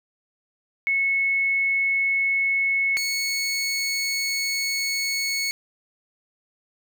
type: tone pair in turn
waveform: sine / 20% pulse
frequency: 2196 / 2206 Hz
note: C#7 / C#7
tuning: -17 / -9 cents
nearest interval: unison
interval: 8 cents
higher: second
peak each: -19 / -18 dBFS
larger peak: second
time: 0.87-2.97 / 2.97-5.51 s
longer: second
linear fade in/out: 0 ms
effects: none